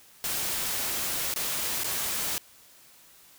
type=noise with dropouts; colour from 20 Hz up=white; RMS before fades=-30 dBFS; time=0.24-2.38 s; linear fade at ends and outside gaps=0 ms; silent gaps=1.34-1.361 / 1.835-1.844 s; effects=white hiss -55 dBFS RMS until 3.38 s